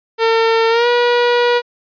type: tone with pitch glide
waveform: sawtooth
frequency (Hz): 453.1 to 482.8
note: A#4 to B4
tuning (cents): -49 to -39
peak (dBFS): -7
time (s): 0.18-1.62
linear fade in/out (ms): 50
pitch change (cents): +110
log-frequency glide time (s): 0.69-0.87
effects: resampled to 11025 Hz